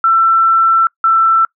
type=tone pair in turn; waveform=sine; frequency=1340 / 1334.3 Hz; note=E6 / E6; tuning=+28 / +21 cents; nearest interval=unison; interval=7 cents; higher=first; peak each=-7 dBFS; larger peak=neither; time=0.04-0.87 / 1.04-1.45 s; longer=first; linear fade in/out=2 ms; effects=noise-tail reverb RT60 0.1 s tail -24 dB re dry